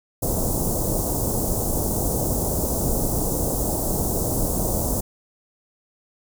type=band-stop noise; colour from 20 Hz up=pink; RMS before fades=-23 dBFS; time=0.22-5.01 s; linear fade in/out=10 ms; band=770 to 7100 Hz; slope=24 dB/octave; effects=none